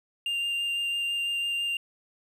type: tone with vibrato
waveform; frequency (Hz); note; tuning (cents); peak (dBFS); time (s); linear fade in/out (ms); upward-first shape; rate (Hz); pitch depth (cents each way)
triangle; 2794; F7; 0; -25; 0.26-1.77; 2; sine; 6; 8
effects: none